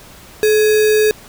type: tone with sample-and-hold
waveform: sine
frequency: 428.7 Hz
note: A4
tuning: 45 cents flat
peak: -9 dBFS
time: 0.43-1.11 s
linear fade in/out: 0 ms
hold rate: 2100 Hz
effects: pink hiss -40 dBFS RMS until 1.28 s